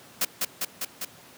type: noise with echo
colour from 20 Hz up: white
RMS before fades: -24 dBFS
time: 0.21-0.25 s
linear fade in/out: 5 ms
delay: 200 ms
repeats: 4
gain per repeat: -2 dB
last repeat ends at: 1.05 s
effects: pink hiss -50 dBFS RMS until 1.37 s + high-pass 150 Hz 12 dB/octave